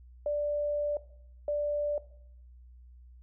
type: tone pair in turn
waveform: sine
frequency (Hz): 587.3 / 587.3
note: D5 / D5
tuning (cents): 0 / 0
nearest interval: unison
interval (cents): 0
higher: neither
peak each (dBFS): -27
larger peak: neither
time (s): 0.26-0.97 / 1.48-1.98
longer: first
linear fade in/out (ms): 2
effects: noise-tail reverb RT60 0.7 s tail -18 dB re dry + added 61 Hz sine -50 dBFS peak until 3.22 s

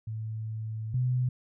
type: tone pair in turn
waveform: sine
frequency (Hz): 110 / 125.72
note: A2 / B2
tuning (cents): 0 / +31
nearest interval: major second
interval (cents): 231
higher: second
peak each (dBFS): -32 / -24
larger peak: second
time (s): 0.07-0.94 / 0.94-1.29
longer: first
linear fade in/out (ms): 5
effects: none

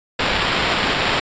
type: noise with sample-and-hold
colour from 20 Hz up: white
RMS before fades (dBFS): -19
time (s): 0.19-1.2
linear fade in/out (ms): 5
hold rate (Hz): 6300
effects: resampled to 16000 Hz

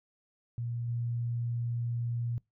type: tone with level steps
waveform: sine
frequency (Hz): 118.6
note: A#2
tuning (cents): +30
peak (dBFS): -32 / -30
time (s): 0.58-2.38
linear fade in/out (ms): 0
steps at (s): 0.88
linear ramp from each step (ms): 5
effects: noise-tail reverb RT60 0.2 s tail -24 dB re dry

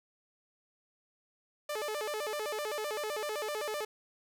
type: tone with vibrato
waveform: sawtooth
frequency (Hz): 505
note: B4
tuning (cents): +39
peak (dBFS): -30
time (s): 1.69-3.85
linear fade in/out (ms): 5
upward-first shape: square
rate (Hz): 7.8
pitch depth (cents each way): 280
effects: 12-bit

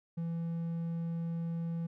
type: tone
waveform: triangle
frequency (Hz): 167.1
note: E3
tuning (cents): +24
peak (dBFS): -31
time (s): 0.17-1.87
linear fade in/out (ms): 10
effects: none

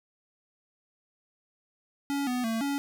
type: tone with pitch steps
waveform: square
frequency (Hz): 281.3 / 248.7 / 225.3 / 281.2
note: C#4 / B3 / A3 / C#4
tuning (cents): +26 / +12 / +41 / +25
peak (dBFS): -28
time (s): 2.1-2.78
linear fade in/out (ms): 0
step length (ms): 170
effects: none

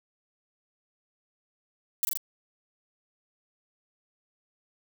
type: noise with echo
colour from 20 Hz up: violet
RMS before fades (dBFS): -25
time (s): 2.03-2.05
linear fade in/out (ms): 0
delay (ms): 41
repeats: 3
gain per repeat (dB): -2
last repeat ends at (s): 2.173
effects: none

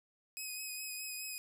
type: tone with vibrato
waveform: 10% pulse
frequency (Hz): 2522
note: D#7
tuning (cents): +23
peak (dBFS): -32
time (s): 0.37-1.38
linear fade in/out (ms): 0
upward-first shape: sine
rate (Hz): 4.8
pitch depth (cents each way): 24
effects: none

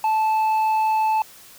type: tone with tanh clipping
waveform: triangle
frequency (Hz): 874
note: A5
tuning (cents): -12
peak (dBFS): -18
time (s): 0.04-1.22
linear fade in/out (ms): 2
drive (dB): 9
effects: white hiss -46 dBFS RMS until 1.58 s

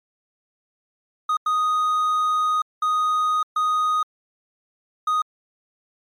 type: tone bursts at uneven times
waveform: triangle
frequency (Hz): 1244.5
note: D#6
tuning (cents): 0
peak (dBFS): -16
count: 5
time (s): 1.29-1.37 / 1.46-2.62 / 2.82-3.43 / 3.56-4.03 / 5.07-5.22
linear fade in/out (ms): 5
effects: MP3 96 kbps

